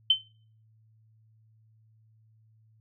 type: tone with exponential decay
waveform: sine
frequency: 3077 Hz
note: G7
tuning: 33 cents flat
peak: -14 dBFS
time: 0.1-0.22 s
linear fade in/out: 5 ms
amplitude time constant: 24 ms
effects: noise-tail reverb RT60 0.5 s tail -23 dB re dry + added 110 Hz sine -59 dBFS peak until 2.8 s